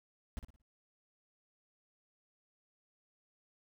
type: noise with echo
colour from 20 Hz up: brown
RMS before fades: -38 dBFS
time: 0.37-0.39 s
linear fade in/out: 0 ms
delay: 57 ms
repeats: 4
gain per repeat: -9 dB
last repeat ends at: 0.618 s
effects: none